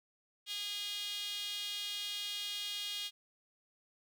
sawtooth tone with high-pass filter, 409.8 Hz, G#4, 23 cents flat, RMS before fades -40 dBFS, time 0.46-3.11 s, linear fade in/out 50 ms, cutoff 3300 Hz, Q 4.7, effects none

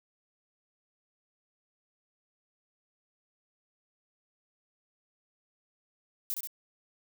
violet noise with echo, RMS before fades -33 dBFS, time 6.3-6.34 s, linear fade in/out 0 ms, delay 66 ms, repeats 2, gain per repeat -3 dB, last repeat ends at 6.472 s, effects none

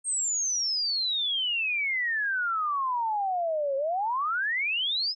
sine exponential two-way sweep, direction down then up, 8600 to 534 to 5300 Hz, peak -25 dBFS, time 0.04-5.15 s, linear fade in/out 50 ms, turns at 3.76 s, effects none

